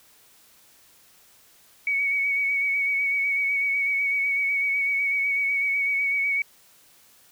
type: tone with vibrato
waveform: sine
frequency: 2241 Hz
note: C#7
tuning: 18 cents sharp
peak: -21 dBFS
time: 1.87-6.42 s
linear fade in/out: 2 ms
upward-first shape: sine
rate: 8 Hz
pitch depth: 29 cents each way
effects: white hiss -56 dBFS RMS until 7.31 s